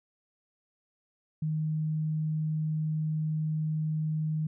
sine tone, 155.56 Hz, D#3, in tune, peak -27 dBFS, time 1.42-4.47 s, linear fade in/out 5 ms, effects none

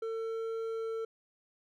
triangle tone with hard clipping, 450.1 Hz, A4, 39 cents sharp, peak -35 dBFS, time 0.02-1.05 s, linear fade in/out 5 ms, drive 9 dB, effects none

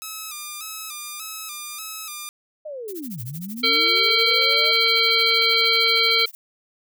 5% pulse tone with vibrato, 1244 Hz, D#6, 1 cent flat, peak -20 dBFS, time 0.02-2.29 s, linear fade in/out 0 ms, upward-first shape square, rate 1.7 Hz, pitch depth 63 cents each way
sine linear two-way sweep, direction down then up, 630 to 110 to 630 Hz, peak -30 dBFS, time 2.65-4.72 s, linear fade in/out 10 ms, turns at 3.22 s
violet noise with tremolo, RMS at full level -35 dBFS, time 2.88-6.35 s, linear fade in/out 0 ms, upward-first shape sine, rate 13 Hz, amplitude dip 100%
harmonic tone, 454.5 Hz, A#4, 44 cents flat, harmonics 1 / 3 / 5 / 7 / 9 / 10, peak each -27 / -27 / -21 / -22 / -20 / -27 dBFS, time 3.63-6.26 s, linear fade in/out 10 ms
effects none

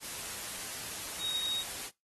sine tone in noise, 3771 Hz, A#7, 19 cents sharp, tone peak -32 dBFS, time 1.19-1.64 s, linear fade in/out 50 ms, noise white, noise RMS -40 dBFS, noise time 0-1.91 s, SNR +5 dB, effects noise-tail reverb RT60 0.2 s tail -22 dB re dry + AAC 32 kbps

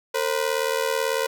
sawtooth ring-modulated tone, 493.9 Hz, B4, in tune, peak -15 dBFS, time 0.14-1.27 s, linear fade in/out 10 ms, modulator 39.1 Hz, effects none

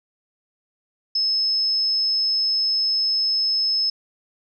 sine tone, 5200 Hz, E8, 24 cents flat, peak -18 dBFS, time 1.15-3.9 s, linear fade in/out 5 ms, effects none

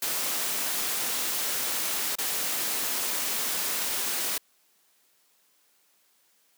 white noise with dropouts, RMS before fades -29 dBFS, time 0.02-4.38 s, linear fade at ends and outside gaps 5 ms, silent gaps 2.155-2.184 s, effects white hiss -66 dBFS RMS until 6.57 s + high-pass 200 Hz 12 dB/octave

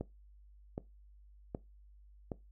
click train, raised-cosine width 2 ms, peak -24 dBFS, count 4, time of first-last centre 0.01-2.318 s, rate 1.3 Hz, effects noise-tail reverb RT60 0.2 s tail -19 dB re dry + added 50 Hz sine -56 dBFS peak until 2.51 s

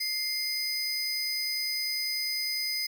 45% pulse tone pair together, 2096 / 4985 Hz, C7 / D#8, +2 / +2 cents, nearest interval octave + minor third, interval 1500 cents, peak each -35 / -29 dBFS, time 0-2.87 s, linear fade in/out 10 ms, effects none

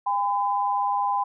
sine tone pair together, 808.1 / 1011 Hz, G#5 / B5, -48 / +40 cents, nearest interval major third, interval 388 cents, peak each -24 dBFS, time 0.06-1.24 s, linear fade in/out 10 ms, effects none

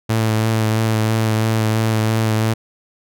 sawtooth tone with vibrato, 110.6 Hz, A2, 9 cents sharp, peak -11 dBFS, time 0.09-2.54 s, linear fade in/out 10 ms, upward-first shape triangle, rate 3 Hz, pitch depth 27 cents each way, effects none

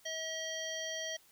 harmonic tone, 640 Hz, D#5, 49 cents sharp, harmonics 1 / 3 / 5 / 7 / 9, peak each -42 / -43 / -42 / -49 / -43 dBFS, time 0.05-1.17 s, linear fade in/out 10 ms, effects white hiss -64 dBFS RMS until 1.31 s

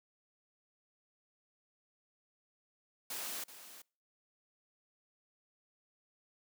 white noise with echo, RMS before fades -41 dBFS, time 3.1-3.44 s, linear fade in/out 5 ms, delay 380 ms, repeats 1, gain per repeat -12 dB, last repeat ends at 3.82 s, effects noise-tail reverb RT60 0.4 s tail -26 dB re dry + high-pass 200 Hz 12 dB/octave

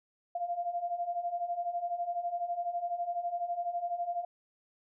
sine beating tone pair, 688 / 700 Hz, F5 / F5, -26 / +4 cents, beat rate 12 Hz, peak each -37 / -33 dBFS, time 0.35-4.25 s, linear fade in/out 5 ms, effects none

